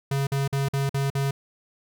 square tone bursts, 138.1 Hz, C#3, 6 cents flat, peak -23 dBFS, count 6, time 0.11-1.31 s, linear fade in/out 5 ms, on 160 ms, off 48 ms, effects none

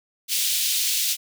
pink high-pass noise, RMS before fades -23 dBFS, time 0.28-1.17 s, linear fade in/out 50 ms, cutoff 3000 Hz, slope 24 dB/octave, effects none

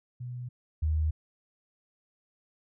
sine tone pair in turn, 123.47 / 77.78 Hz, B2 / D#2, 0 / 0 cents, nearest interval minor sixth, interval 800 cents, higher first, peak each -35 / -24 dBFS, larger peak second, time 0.2-0.49 / 0.82-1.11 s, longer neither, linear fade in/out 10 ms, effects none

